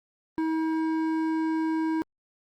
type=tone with hard clipping; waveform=triangle; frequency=319.9 Hz; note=D#4; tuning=48 cents sharp; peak=-26 dBFS; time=0.38-2.02 s; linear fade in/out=0 ms; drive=14 dB; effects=Opus 24 kbps